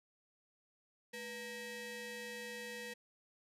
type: ring-modulated tone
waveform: sawtooth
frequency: 702 Hz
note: F5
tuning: 9 cents sharp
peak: -37 dBFS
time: 1.13-2.94 s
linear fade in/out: 10 ms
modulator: 1190 Hz
effects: resampled to 32000 Hz